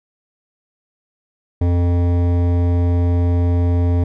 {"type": "tone with hard clipping", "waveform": "triangle", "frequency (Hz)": 87.4, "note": "F2", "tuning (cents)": 2, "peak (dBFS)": -15, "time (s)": [1.61, 4.04], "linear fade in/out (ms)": 5, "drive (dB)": 18, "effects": []}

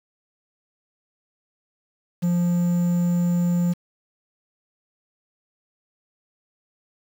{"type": "tone with quantisation", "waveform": "triangle", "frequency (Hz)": 174.61, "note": "F3", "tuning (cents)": 0, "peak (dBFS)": -16, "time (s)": [2.22, 3.74], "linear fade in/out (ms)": 20, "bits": 7, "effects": []}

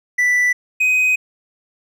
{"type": "tone pair in turn", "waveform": "triangle", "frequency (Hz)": [1975.5, 2510], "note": ["B6", "D#7"], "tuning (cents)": [0, 15], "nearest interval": "major third", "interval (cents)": 415, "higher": "second", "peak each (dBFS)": [-11, -11], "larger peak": "neither", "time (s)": [[0.18, 0.53], [0.8, 1.16]], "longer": "second", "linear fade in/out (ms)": 10, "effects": []}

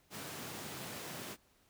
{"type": "high-pass noise", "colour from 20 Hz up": "pink", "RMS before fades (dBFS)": -45, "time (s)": [0.1, 1.37], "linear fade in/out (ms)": 50, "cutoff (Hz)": 110, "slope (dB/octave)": 24, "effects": ["pink hiss -70 dBFS RMS until 1.69 s"]}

